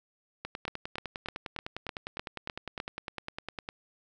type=two click trains; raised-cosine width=0.3 ms; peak=-20 / -18 dBFS; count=33 / 8; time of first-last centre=0.45-3.689 / 0.68-2.801 s; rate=9.88 / 3.3 Hz; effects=none